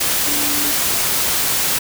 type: tone in noise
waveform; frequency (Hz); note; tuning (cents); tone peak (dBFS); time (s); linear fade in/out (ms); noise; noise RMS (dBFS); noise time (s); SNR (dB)
sine; 292; D4; -10; -27; 0.27-0.72; 10; white; -18; 0-1.79; -12
effects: none